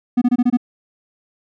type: tone bursts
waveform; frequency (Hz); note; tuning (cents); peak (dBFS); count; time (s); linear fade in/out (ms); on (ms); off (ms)
triangle; 245.2; B3; -12; -9; 6; 0.17-0.572; 10; 47; 24
effects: none